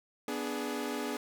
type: chord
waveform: sawtooth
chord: G# diminished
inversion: first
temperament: equal with one note detuned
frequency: 246.9 / 293.7 / 418.4 Hz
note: B3 / D4 / G#4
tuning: 0 / 0 / +13 cents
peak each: -34 dBFS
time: 0.28-1.17 s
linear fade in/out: 2 ms
effects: none